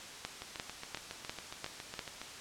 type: two click trains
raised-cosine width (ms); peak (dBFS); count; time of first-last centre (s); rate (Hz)
0.2; -19 / -24; 6 / 14; 0.25-1.992 / 0.42-2.216; 2.87 / 7.24
effects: white hiss -47 dBFS RMS until 2.4 s + low-pass 7000 Hz 12 dB/octave